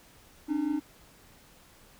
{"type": "tone pair together", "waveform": "triangle", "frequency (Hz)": [277.2, 303.2], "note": ["C#4", "D#4"], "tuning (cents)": [0, -45], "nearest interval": "major second", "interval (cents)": 155, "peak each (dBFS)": [-30, -26], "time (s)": [0.48, 0.8], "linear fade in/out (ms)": 20, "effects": ["pink hiss -57 dBFS RMS until 1.99 s"]}